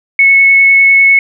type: tone with vibrato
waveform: sine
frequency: 2200 Hz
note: C#7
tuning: 14 cents flat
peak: -3 dBFS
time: 0.19-1.19 s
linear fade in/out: 2 ms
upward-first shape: triangle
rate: 10 Hz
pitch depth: 8 cents each way
effects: none